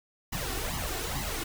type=noise with flanger; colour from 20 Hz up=pink; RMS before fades=-33 dBFS; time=0.32-1.44 s; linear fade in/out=10 ms; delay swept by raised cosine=0.98 to 2.78 ms; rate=2.3 Hz; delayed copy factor=+0.75; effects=none